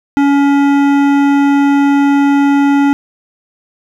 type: tone with hard clipping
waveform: sine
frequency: 281.7 Hz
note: C#4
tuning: 28 cents sharp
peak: -9 dBFS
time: 0.17-2.93 s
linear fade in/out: 0 ms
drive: 14 dB
effects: none